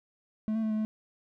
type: tone with pitch steps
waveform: triangle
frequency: 216.4 / 222.7 / 218.3 / 215.4 / 216.8 Hz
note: A3 / A3 / A3 / A3 / A3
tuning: -29 / +21 / -13 / -37 / -25 cents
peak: -25 dBFS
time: 0.48-0.85 s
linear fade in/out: 0 ms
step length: 74 ms
effects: none